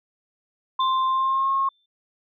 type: tone with pitch glide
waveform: sine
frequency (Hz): 1046.5 to 1082.8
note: C6 to C#6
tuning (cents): 0 to -41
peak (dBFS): -19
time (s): 0.79-1.69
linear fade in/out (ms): 5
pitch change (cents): +59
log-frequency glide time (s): 1.08-1.51
type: tone with exponential decay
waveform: sine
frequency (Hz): 3550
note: A7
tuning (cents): +15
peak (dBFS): -27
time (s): 0.8-1.86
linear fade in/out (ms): 5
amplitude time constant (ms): 230
effects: none